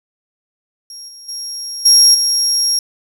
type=tone with level steps; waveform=35% pulse; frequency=5588 Hz; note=F8; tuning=in tune; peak=-28 / -32 / -21 / -3 / -10 dBFS; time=0.9-2.79 s; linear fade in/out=2 ms; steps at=1.08 / 1.28 / 1.85 / 2.14 s; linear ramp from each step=10 ms; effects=none